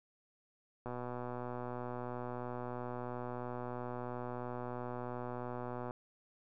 click train, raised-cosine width 1 ms, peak -28 dBFS, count 622, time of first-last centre 0.86-5.909 s, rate 123 Hz, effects none

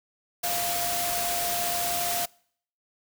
sine tone in noise, 698.5 Hz, F5, in tune, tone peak -30 dBFS, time 0.43-2.26 s, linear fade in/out 10 ms, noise white, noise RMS -29 dBFS, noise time 0.43-2.26 s, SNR -4 dB, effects noise-tail reverb RT60 0.6 s tail -25 dB re dry

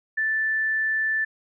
sine tone, 1760 Hz, A6, in tune, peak -21 dBFS, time 0.17-1.25 s, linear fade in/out 10 ms, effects none

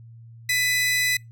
sawtooth tone pair together, 1994 / 2512 Hz, B6 / D#7, +16 / +16 cents, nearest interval major third, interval 400 cents, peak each -17 / -27 dBFS, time 0.49-1.17 s, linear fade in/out 5 ms, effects noise-tail reverb RT60 0.2 s tail -26 dB re dry + added 115 Hz sine -42 dBFS peak until 1.31 s

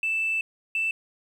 sine tone pair in turn, 2645 / 2654 Hz, E7 / E7, +5 / +11 cents, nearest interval unison, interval 6 cents, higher second, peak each -22 dBFS, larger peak neither, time 0.03-0.41 / 0.75-0.91 s, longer first, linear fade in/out 2 ms, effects tanh soft clip ceiling -19 dBFS + 9-bit

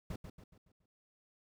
brown noise with echo, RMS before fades -41 dBFS, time 0.1-0.16 s, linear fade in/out 5 ms, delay 140 ms, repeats 5, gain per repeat -7 dB, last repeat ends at 0.86 s, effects none

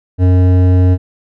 sine tone with hard clipping, 91.2 Hz, F#2, 24 cents flat, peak -8 dBFS, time 0.18-0.98 s, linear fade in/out 50 ms, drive 12 dB, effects none

